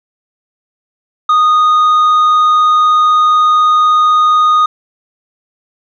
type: tone with tanh clipping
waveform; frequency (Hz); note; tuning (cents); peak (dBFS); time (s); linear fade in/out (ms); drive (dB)
sine; 1237; D#6; -10; -7; 1.29-4.66; 5; 4
effects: none